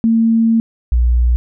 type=tone pair in turn; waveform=sine; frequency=226.8 / 60.07 Hz; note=A#3 / B1; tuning=-47 / -47 cents; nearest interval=octave + major seventh; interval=2300 cents; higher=first; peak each=-9 dBFS; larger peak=neither; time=0.04-0.6 / 0.92-1.36 s; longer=first; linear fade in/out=0 ms; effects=none